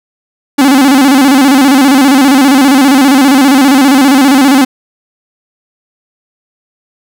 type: tone with vibrato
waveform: 45% pulse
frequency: 271.1 Hz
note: C#4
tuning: 38 cents flat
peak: -3 dBFS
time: 0.58-4.65 s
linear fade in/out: 10 ms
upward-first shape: square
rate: 15 Hz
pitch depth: 89 cents each way
effects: none